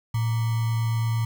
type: tone with sample-and-hold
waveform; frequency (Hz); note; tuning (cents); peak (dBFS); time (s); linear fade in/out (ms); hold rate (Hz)
sine; 113.6; A#2; -44; -21; 0.14-1.25; 5; 1050
effects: none